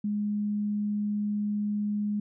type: tone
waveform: sine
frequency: 207.7 Hz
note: G#3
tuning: in tune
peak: -26 dBFS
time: 0.04-2.2 s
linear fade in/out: 5 ms
effects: none